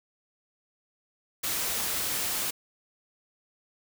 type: noise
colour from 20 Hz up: white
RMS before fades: -30 dBFS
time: 1.43-2.51 s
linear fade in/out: 10 ms
effects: none